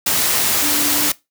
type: tone in noise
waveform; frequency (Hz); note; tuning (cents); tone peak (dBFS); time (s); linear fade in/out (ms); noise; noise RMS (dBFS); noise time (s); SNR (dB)
sine; 293.7; D4; 0; -24; 0.62-1.09; 5; white; -17; 0.06-1.12; -10
effects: noise-tail reverb RT60 0.2 s tail -20 dB re dry + high-pass 80 Hz 12 dB/octave